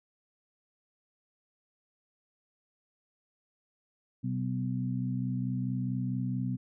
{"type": "tone cluster", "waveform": "sine", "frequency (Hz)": [126.8, 191.3, 251.7], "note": ["B2", "G3", "B3"], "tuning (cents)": [46, -42, 33], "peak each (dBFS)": [-32, -35, -35], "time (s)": [4.23, 6.57], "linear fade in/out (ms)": 20, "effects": []}